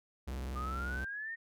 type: tone with vibrato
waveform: 45% pulse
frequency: 65.41 Hz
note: C2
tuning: in tune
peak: -37 dBFS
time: 0.27-1.05 s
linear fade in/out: 10 ms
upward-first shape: square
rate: 20 Hz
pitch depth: 160 cents each way
type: exponential sweep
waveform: sine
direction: up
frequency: 1205 to 1864.7 Hz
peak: -38 dBFS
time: 0.55-1.36 s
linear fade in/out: 20 ms
effects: none